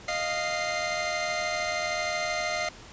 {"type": "tone cluster", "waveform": "sawtooth", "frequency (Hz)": [619, 700, 2087], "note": ["D#5", "F5", "C7"], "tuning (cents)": [-9, 4, -5], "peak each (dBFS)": -28, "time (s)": [0.08, 2.69], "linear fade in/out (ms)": 5, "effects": ["pink hiss -47 dBFS RMS until 2.92 s", "resampled to 16000 Hz"]}